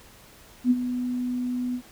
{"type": "tone with ADSR envelope", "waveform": "sine", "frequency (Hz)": 248.2, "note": "B3", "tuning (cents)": 9, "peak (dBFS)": -14, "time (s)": [0.64, 1.82], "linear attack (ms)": 66, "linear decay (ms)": 39, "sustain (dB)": -11, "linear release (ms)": 76, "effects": ["pink hiss -51 dBFS RMS until 1.91 s"]}